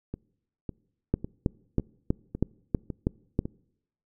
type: two click trains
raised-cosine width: 3 ms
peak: -20 / -10 dBFS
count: 7 / 8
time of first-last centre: 0.14-3.455 / 1.14-3.391 s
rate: 1.81 / 3.11 Hz
effects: noise-tail reverb RT60 0.8 s tail -26 dB re dry